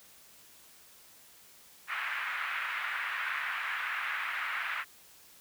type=band-pass noise; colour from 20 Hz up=pink; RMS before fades=-35 dBFS; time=1.87-4.85 s; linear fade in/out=50 ms; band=1300 to 2300 Hz; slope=24 dB/octave; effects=white hiss -57 dBFS RMS until 5.4 s